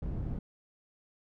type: low-pass noise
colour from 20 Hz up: white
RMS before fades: -35 dBFS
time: 0.02-0.39 s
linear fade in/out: 5 ms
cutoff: 140 Hz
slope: 12 dB/octave
effects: none